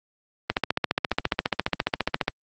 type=click train; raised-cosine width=0.3 ms; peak=-5 dBFS; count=27; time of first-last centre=0.5-2.281 s; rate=14.6 Hz; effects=high-pass 100 Hz 12 dB/octave + Opus 32 kbps